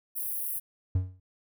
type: high-pass noise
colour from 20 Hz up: white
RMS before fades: -33 dBFS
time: 0.15-0.6 s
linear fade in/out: 20 ms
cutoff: 9600 Hz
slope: 96 dB/octave
type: tone with exponential decay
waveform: triangle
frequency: 92.5 Hz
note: F#2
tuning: in tune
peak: -18 dBFS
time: 0.95-1.2 s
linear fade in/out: 5 ms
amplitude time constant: 54 ms
effects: none

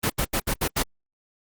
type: noise bursts at uneven times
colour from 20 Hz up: pink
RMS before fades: -23 dBFS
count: 6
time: 0.03-0.1 / 0.18-0.25 / 0.33-0.4 / 0.47-0.54 / 0.61-0.68 / 0.76-0.83 s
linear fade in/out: 10 ms
effects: Opus 24 kbps

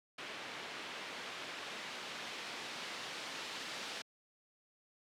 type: noise with low-pass filter sweep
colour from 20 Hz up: white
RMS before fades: -45 dBFS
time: 0.18-4.02 s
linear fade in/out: 5 ms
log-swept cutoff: 2700 to 4100 Hz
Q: 0.9
effects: high-pass 200 Hz 12 dB/octave

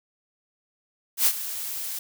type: noise with ADSR envelope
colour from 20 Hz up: blue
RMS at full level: -18 dBFS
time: 1.17-1.99 s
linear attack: 92 ms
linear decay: 59 ms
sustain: -14 dB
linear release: 4 ms
effects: none

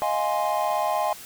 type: chord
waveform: triangle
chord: F minor seventh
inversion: third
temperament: equal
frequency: 622.3 / 698.5 / 830.6 / 1046.5 Hz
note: Eb5 / F5 / Ab5 / C6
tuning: 0 / 0 / 0 / 0 cents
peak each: -26 / -26 / -24 / -27 dBFS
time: 0.02-1.13 s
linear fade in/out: 0 ms
effects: white hiss -42 dBFS RMS until 1.25 s

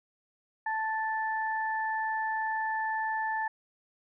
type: tone pair together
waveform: sine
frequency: 879 / 1758 Hz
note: A5 / A6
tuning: -2 / -2 cents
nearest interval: octave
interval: 1200 cents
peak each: -30 / -33 dBFS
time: 0.66-3.48 s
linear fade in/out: 5 ms
effects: none

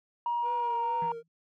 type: tone with pitch glide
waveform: sine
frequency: 950 to 931.5 Hz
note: A#5 to A#5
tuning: +33 to -2 cents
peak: -26 dBFS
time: 0.26-1.12 s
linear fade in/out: 2 ms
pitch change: -35 cents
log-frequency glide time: 0.71-0.84 s
type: tone with vibrato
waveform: triangle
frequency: 477.6 Hz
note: A#4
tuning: 42 cents sharp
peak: -35 dBFS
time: 0.42-1.23 s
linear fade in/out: 50 ms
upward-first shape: triangle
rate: 2.3 Hz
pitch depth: 63 cents each way
type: tone with exponential decay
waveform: sine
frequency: 164.81 Hz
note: E3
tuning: in tune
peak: -35 dBFS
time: 1.02-1.28 s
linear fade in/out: 2 ms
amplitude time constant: 55 ms
effects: tanh soft clip ceiling -23 dBFS

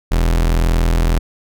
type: tone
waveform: 40% pulse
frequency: 41.65 Hz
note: E1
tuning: 19 cents sharp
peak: -11 dBFS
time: 0.11-1.19 s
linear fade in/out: 10 ms
effects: none

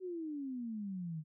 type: exponential sweep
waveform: sine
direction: down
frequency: 380 to 151.3 Hz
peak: -38 dBFS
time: 0-1.24 s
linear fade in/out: 50 ms
effects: none

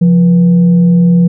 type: tone with frequency modulation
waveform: sine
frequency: 174.61 Hz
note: F3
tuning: in tune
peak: -4 dBFS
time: 0.01-1.28 s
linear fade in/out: 10 ms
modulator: 310 Hz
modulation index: 0.25
effects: none

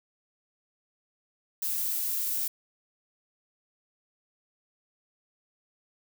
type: noise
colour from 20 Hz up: violet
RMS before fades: -30 dBFS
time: 1.62-2.48 s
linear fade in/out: 5 ms
effects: none

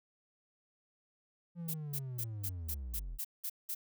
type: linear sweep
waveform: triangle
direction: down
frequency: 174.61 to 35 Hz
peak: -37 dBFS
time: 1.55-3.19 s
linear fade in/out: 50 ms
type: noise bursts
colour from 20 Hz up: violet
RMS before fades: -38 dBFS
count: 9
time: 1.68-3.749 s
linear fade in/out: 10 ms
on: 61 ms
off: 190 ms
effects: none

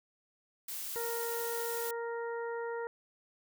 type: noise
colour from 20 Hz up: blue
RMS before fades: -40 dBFS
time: 0.68-1.91 s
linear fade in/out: 5 ms
type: harmonic tone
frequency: 466.2 Hz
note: A#4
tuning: in tune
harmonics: 1 / 2 / 3 / 4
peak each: -36 / -42 / -46 / -48 dBFS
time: 0.96-2.87 s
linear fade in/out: 0 ms
effects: none

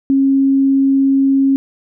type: tone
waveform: sine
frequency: 271.7 Hz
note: C#4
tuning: 35 cents flat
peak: -9 dBFS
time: 0.1-1.56 s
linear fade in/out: 0 ms
effects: none

